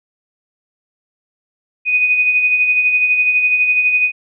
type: tone with tremolo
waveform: sine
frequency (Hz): 2489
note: D#7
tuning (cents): 0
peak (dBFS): -9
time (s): 1.85-4.12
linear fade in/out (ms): 50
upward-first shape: sine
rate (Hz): 12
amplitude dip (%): 45
effects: none